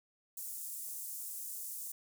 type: high-pass noise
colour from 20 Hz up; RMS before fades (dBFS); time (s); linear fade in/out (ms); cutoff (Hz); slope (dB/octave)
pink; -43; 0.37-1.92; 5; 8000; 24
effects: none